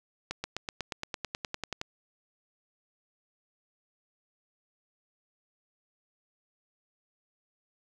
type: accelerating click train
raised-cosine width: 0.2 ms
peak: -16 dBFS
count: 15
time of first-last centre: 0.31-1.814 s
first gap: 130 ms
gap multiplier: 0.97
effects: none